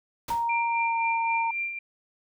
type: noise with exponential decay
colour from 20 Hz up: pink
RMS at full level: -33 dBFS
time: 0.28-0.52 s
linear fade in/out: 5 ms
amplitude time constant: 52 ms
type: tone with pitch glide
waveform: sine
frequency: 932.3 to 915.2 Hz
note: A#5 to A#5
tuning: 0 to -32 cents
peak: -24 dBFS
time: 0.3-1.51 s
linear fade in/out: 5 ms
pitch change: -32 cents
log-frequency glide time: 0.64-1.01 s
type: tone with tremolo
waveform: sine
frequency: 2374 Hz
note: D7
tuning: 18 cents sharp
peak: -26 dBFS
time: 0.49-1.79 s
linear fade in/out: 5 ms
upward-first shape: sine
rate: 3.8 Hz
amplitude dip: 55%
effects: none